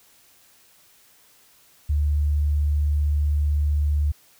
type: tone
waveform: sine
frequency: 73.7 Hz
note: D2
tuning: 7 cents sharp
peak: -18 dBFS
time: 1.89-4.12 s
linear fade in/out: 10 ms
effects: white hiss -56 dBFS RMS until 4.39 s